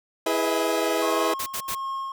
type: chord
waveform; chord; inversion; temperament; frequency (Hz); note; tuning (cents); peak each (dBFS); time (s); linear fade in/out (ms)
30% pulse; E major seventh; none; equal with one note detuned; 329.6 / 415.3 / 493.9 / 636.1; E4 / G#4 / B4 / D#5; 0 / 0 / 0 / +38; -25; 0.26-1.34; 5
type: tone with tremolo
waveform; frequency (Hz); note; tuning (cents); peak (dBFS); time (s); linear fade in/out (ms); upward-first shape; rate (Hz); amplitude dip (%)
triangle; 1079; C#6; -47; -25; 1.02-2.12; 2; sine; 1.4; 60
type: noise bursts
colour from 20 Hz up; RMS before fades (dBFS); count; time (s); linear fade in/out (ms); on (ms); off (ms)
white; -30; 3; 1.39-1.751; 10; 73; 71
effects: none